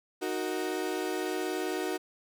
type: chord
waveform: 35% pulse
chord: D# minor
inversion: none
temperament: equal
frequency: 311.1 / 370 / 466.2 Hz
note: D#4 / F#4 / A#4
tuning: 0 / 0 / 0 cents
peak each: -34 / -31 / -36 dBFS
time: 0.21-1.98 s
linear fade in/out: 20 ms
effects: none